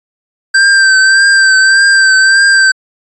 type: tone with vibrato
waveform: square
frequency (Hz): 1568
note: G6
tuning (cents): 0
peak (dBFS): -5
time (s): 0.54-2.72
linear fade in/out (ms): 10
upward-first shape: triangle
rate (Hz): 1.7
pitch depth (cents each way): 39
effects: resampled to 22050 Hz